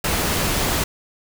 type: noise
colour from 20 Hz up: pink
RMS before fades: -21 dBFS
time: 0.04-0.84 s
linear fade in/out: 5 ms
effects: none